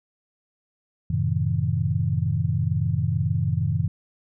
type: chord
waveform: sine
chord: F# diminished seventh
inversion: none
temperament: just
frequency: 92.5 / 111 / 133.2 / 159.84 Hz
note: F#2 / A2 / C3 / Eb3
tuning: 0 / +16 / +31 / +47 cents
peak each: -26 dBFS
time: 1.1-3.88 s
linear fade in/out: 5 ms
effects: none